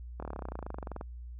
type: slowing click train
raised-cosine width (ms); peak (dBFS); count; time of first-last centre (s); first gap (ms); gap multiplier
1; -25; 24; 0.2-1.011; 25; 1.03
effects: added 60 Hz sine -41 dBFS peak until 1.39 s